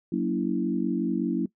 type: chord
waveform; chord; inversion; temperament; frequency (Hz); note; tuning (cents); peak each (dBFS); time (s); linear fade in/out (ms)
sine; F# dominant seventh; none; equal with one note detuned; 185 / 233.1 / 284.2 / 329.6; F#3 / A#3 / C#4 / E4; 0 / 0 / +43 / 0; -29; 0.12-1.46; 5
effects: noise-tail reverb RT60 0.1 s tail -20 dB re dry